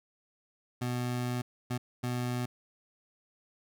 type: tone bursts at uneven times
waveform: 25% pulse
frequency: 123.4 Hz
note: B2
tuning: 1 cent flat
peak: -27 dBFS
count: 3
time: 0.81-1.42 / 1.7-1.78 / 2.03-2.46 s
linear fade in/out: 10 ms
effects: none